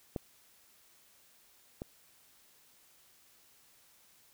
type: clicks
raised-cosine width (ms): 2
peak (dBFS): -21 / -25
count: 2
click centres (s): 0.162 / 1.819
effects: white hiss -64 dBFS RMS until 4.33 s